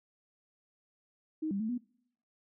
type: tone with pitch steps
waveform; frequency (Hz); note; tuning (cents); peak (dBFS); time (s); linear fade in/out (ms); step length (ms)
sine; 313.1 / 198.2 / 219.4 / 245; D#4 / G3 / A3 / B3; +11 / +19 / -5 / -14; -31; 1.42-1.78; 10; 90
effects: noise-tail reverb RT60 0.7 s tail -24 dB re dry